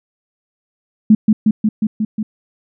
sine tone with echo, 215.4 Hz, A3, 37 cents flat, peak -4 dBFS, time 1.1-1.15 s, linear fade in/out 5 ms, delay 180 ms, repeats 6, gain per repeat -2 dB, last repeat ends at 2.23 s, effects none

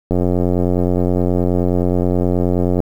click train, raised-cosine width 2 ms, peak -4 dBFS, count 242, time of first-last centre 0.11-2.803 s, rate 89.5 Hz, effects 7-bit

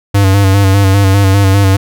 square tone with vibrato, 98 Hz, G2, in tune, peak -6 dBFS, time 0.14-1.77 s, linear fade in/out 10 ms, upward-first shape square, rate 5 Hz, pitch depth 37 cents each way, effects none

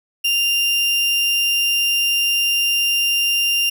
35% pulse tone, 2791 Hz, F7, 2 cents flat, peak -14 dBFS, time 0.24-3.7 s, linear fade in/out 10 ms, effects none

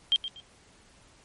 sine tone with echo, 3182 Hz, G7, 25 cents sharp, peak -19 dBFS, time 0.12-0.16 s, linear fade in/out 0 ms, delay 120 ms, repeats 2, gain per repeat -12 dB, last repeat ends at 0.4 s, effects pink hiss -58 dBFS RMS until 1.24 s + MP3 48 kbps

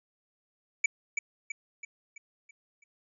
square tone with echo, 2300 Hz, D7, 37 cents flat, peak -21 dBFS, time 0.84-0.86 s, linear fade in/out 5 ms, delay 330 ms, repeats 6, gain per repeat -6 dB, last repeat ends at 2.84 s, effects resampled to 22050 Hz

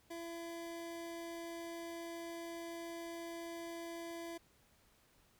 25% pulse tone, 336.6 Hz, E4, 36 cents sharp, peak -40 dBFS, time 0.1-4.38 s, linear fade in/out 10 ms, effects pink hiss -70 dBFS RMS until 5.39 s

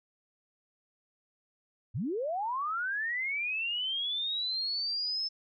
sine linear sweep, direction up, 84 to 5280 Hz, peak -30 dBFS, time 1.94-5.29 s, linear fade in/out 20 ms, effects none

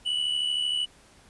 triangle tone pair together, 2894 / 2967 Hz, F#7 / F#7, -39 / +4 cents, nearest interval unison, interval 43 cents, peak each -31 / -24 dBFS, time 0.05-0.86 s, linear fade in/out 20 ms, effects pink hiss -56 dBFS RMS until 1.29 s + resampled to 24000 Hz

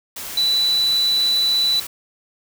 sine tone in noise, 3970 Hz, B7, 8 cents sharp, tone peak -15 dBFS, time 0.37-1.8 s, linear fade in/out 5 ms, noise white, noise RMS -31 dBFS, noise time 0.16-1.87 s, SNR +13 dB, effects none

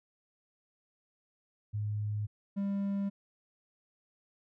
sine / triangle tone pair in turn, 105 / 198.84 Hz, G#2 / G3, +19 / +25 cents, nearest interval major seventh, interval 1106 cents, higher second, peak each -31 / -28 dBFS, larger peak second, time 1.73-2.27 / 2.56-3.1 s, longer neither, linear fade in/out 20 ms, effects none

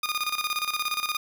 15% pulse tone with tremolo, 1224 Hz, D#6, 29 cents flat, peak -18 dBFS, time 0.03-1.17 s, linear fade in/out 5 ms, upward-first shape square, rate 17 Hz, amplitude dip 70%, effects none

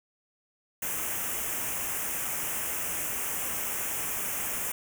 white band-stop noise, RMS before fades -32 dBFS, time 0.82-4.72 s, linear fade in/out 5 ms, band 3000 to 6000 Hz, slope 48 dB/octave, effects none

